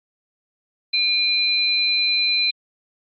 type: tone pair together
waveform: sine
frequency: 2411 / 4055 Hz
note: D7 / B7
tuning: +45 / +45 cents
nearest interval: major sixth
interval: 900 cents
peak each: -22 / -18 dBFS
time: 0.93-2.51 s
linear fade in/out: 10 ms
effects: Opus 48 kbps